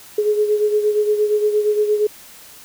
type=beating tone pair; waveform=sine; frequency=420 / 428.6 Hz; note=G#4 / A4; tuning=+19 / -45 cents; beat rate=8.6 Hz; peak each=-15 / -22 dBFS; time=0.18-2.07 s; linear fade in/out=5 ms; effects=white hiss -42 dBFS RMS until 2.64 s